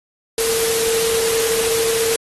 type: tone in noise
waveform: sine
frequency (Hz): 454.6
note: A#4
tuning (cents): -43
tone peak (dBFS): -18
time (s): 0.38-2.16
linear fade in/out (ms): 2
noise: white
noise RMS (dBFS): -21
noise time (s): 0.38-2.16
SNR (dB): 0
effects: AAC 32 kbps